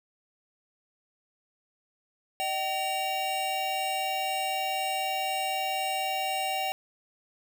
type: tone cluster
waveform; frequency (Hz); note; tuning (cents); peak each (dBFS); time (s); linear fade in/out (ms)
square; 613 / 763 / 2797; D#5 / G5 / F7; -26 / -47 / +2; -38 / -30 / -35; 2.4-6.72; 0
effects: 11-bit